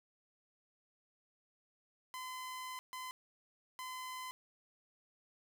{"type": "tone bursts at uneven times", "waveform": "sawtooth", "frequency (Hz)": 1022, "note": "C6", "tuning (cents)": -41, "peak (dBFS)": -39, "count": 3, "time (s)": [[2.14, 2.79], [2.93, 3.11], [3.79, 4.31]], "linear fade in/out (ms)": 0, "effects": []}